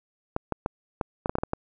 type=clicks; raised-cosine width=1 ms; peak=-12 dBFS; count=10; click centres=0.364 / 0.523 / 0.661 / 1.012 / 1.259 / 1.295 / 1.354 / 1.385 / 1.435 / 1.534 s; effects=none